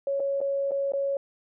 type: tone with dropouts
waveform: sine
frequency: 554.4 Hz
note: C#5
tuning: in tune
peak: -24 dBFS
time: 0.07-1.17 s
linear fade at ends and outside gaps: 2 ms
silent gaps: 0.198-0.202 / 0.405-0.413 / 0.71-0.717 / 0.921-0.935 s
effects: none